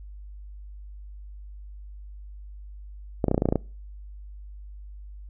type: clicks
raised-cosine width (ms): 2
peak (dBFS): -8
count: 10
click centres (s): 3.242 / 3.283 / 3.314 / 3.345 / 3.379 / 3.421 / 3.456 / 3.488 / 3.525 / 3.557
effects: noise-tail reverb RT60 0.4 s tail -26 dB re dry + added 50 Hz sine -39 dBFS peak until 5.29 s